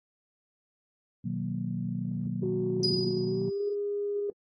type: chord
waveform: sine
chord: B major seventh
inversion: none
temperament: equal with one note detuned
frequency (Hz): 123.47 / 155.56 / 185 / 234.2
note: B2 / D#3 / F#3 / A#3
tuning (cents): 0 / 0 / 0 / +8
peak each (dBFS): -35 / -37 / -33 / -36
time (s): 1.24-3.5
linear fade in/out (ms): 10
type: tone with pitch glide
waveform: sine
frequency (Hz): 370 to 408.2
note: F#4 to G#4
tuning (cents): 0 to -30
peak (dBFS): -28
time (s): 2.43-4.3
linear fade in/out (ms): 2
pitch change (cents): +170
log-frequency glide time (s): 3.24-3.63
type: tone with exponential decay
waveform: sine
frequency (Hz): 4942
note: D#8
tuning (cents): -13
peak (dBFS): -25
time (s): 2.83-3.75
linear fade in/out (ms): 5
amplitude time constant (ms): 200
effects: tanh soft clip ceiling -18 dBFS + AAC 32 kbps